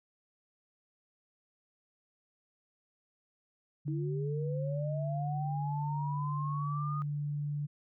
sine tone, 146.2 Hz, D3, 7 cents flat, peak -32 dBFS, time 3.85-7.67 s, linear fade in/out 20 ms
sine linear sweep, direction up, 310 to 1244.5 Hz, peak -37 dBFS, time 3.88-7.02 s, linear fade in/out 0 ms
effects none

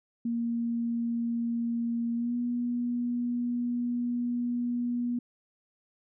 sine tone with pitch glide, 233.9 to 241.7 Hz, A#3 to B3, +6 to -37 cents, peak -27 dBFS, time 0.25-5.19 s, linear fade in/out 5 ms, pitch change +57 cents, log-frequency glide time 2.15-2.35 s, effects none

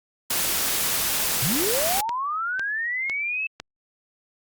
white noise, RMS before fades -24 dBFS, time 0.3-2.01 s, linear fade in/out 5 ms
sine linear sweep, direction up, 104.7 to 2637 Hz, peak -24 dBFS, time 1.42-3.47 s, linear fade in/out 5 ms
click train, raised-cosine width 0.2 ms, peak -15 dBFS, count 5, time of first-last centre 1.59-3.6 s, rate 1.99 Hz
effects Opus 48 kbps

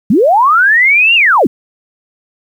sine linear two-way sweep, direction up then down, 171.5 to 2845 to 171.5 Hz, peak -5 dBFS, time 0.1-1.47 s, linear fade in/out 5 ms, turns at 1.15 s, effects 7-bit

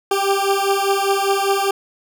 20% pulse beating tone pair, 391.8 / 396.8 Hz, G4 / G4, -1 / +21 cents, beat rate 5 Hz, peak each -14 dBFS, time 0.11-1.71 s, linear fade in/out 5 ms, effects none

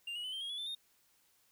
triangle tone with pitch steps, 2794 / 2906 / 3022 / 3143 / 3269 / 3400 / 3537 / 3678 Hz, F7 / F#7 / F#7 / G7 / G#7 / G#7 / A7 / A#7, 0 / -32 / +36 / +4 / -28 / +40 / +8 / -24 cents, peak -37 dBFS, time 0.07-0.75 s, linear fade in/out 5 ms, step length 85 ms, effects white hiss -71 dBFS RMS until 1.51 s

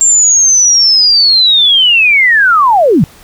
sine linear sweep, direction down, 7420 to 125.9 Hz, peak -4 dBFS, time 0.01-3.04 s, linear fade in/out 0 ms, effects pink hiss -39 dBFS RMS until 3.23 s

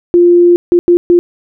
sine tone bursts at uneven times, 349.2 Hz, F4, in tune, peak -3 dBFS, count 4, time 0.14-0.56 / 0.72-0.79 / 0.88-0.97 / 1.1-1.19 s, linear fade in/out 0 ms, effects none

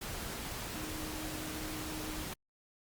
sine tone in noise, 310.7 Hz, D#4, 2 cents flat, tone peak -43 dBFS, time 0.75-2.25 s, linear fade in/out 10 ms, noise pink, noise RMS -41 dBFS, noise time 0.01-2.34 s, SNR -5 dB, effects Opus 48 kbps

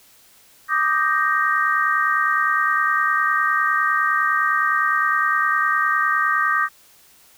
sine chord, Eb major seventh, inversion third, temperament equal, 1174.7 / 1244.5 / 1568 / 1864.7 Hz, D6 / Eb6 / G6 / Bb6, 0 / 0 / 0 / 0 cents, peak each -22 dBFS, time 0.68-6.69 s, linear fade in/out 50 ms, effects white hiss -52 dBFS RMS until 7.37 s

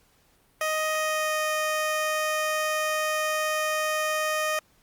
15% pulse tone with pitch glide, 624 to 618.6 Hz, D#5 to D#5, +5 to -10 cents, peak -18 dBFS, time 0.61-4.59 s, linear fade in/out 2 ms, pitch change -15 cents, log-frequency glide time 0.94-1.38 s, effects pink hiss -63 dBFS RMS until 4.82 s + Opus 48 kbps

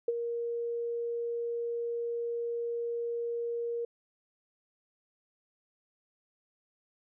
sine tone with ADSR envelope, 470 Hz, A#4, 14 cents sharp, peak -23 dBFS, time 0.08-3.85 s, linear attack 4 ms, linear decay 31 ms, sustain -8 dB, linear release 4 ms, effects none

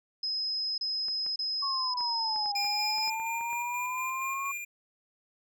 sine tone bursts, 5090 Hz, D#8, 39 cents sharp, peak -29 dBFS, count 5, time 0.23-3.1 s, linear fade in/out 5 ms, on 550 ms, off 30 ms
clicks, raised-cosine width 0.5 ms, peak -33 dBFS, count 11, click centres 1.084 / 1.264 / 2.007 / 2.361 / 2.459 / 2.646 / 2.983 / 3.077 / 3.199 / 3.41 / 3.53 s
sine exponential two-way sweep, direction down then up, 1111 to 806 to 1111 Hz, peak -32 dBFS, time 1.62-4.52 s, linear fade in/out 10 ms, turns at 2.55 s
square tone with tremolo, 2400 Hz, D7, 37 cents sharp, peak -34 dBFS, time 2.55-4.65 s, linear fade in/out 10 ms, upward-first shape square, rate 4.2 Hz, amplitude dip 30%
effects none

